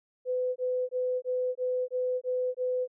sine tone bursts, 504 Hz, B4, 35 cents sharp, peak -26 dBFS, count 8, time 0.25-2.877 s, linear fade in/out 50 ms, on 310 ms, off 21 ms, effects none

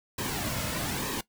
pink noise with flanger, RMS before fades -32 dBFS, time 0.18-1.21 s, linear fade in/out 5 ms, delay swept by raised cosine 1.4 to 2.6 ms, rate 1.1 Hz, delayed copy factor -0.6, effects noise-tail reverb RT60 0.1 s tail -18 dB re dry

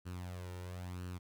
sawtooth tone with flanger, 90 Hz, F#2, 47 cents flat, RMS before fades -44 dBFS, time 0.05-1.19 s, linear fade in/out 20 ms, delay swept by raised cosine 0.69 to 2.19 ms, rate 1 Hz, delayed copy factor +0.6, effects none

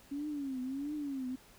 sine tone with vibrato, 276.4 Hz, C#4, 5 cents flat, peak -35 dBFS, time 0.11-1.36 s, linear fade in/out 10 ms, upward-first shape triangle, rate 1.5 Hz, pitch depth 170 cents each way, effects pink hiss -60 dBFS RMS until 1.58 s

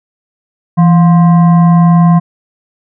sine tone with frequency modulation, 168.2 Hz, E3, 35 cents sharp, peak -3 dBFS, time 0.77-2.2 s, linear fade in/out 20 ms, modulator 879 Hz, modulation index 0.4, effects none

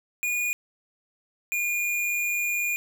square tone pair in turn, 2446 / 2426 Hz, D#7 / D#7, -30 / -44 cents, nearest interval unison, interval 14 cents, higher first, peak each -25 dBFS, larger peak neither, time 0.23-0.53 / 1.52-2.76 s, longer second, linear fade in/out 0 ms, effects none

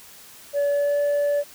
sine tone with pitch glide, 572 to 578 Hz, D5 to D5, -46 to -28 cents, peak -16 dBFS, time 0.53-1.44 s, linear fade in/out 50 ms, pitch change +18 cents, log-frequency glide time 0.7-0.99 s, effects tanh soft clip ceiling -18 dBFS + white hiss -46 dBFS RMS until 1.54 s

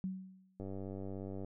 sine tone with exponential decay, 188.1 Hz, F#3, 29 cents sharp, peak -33 dBFS, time 0.04-0.6 s, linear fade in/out 0 ms, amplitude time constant 120 ms
click train, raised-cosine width 2 ms, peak -31 dBFS, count 83, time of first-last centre 0.6-1.446 s, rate 96.9 Hz
effects none

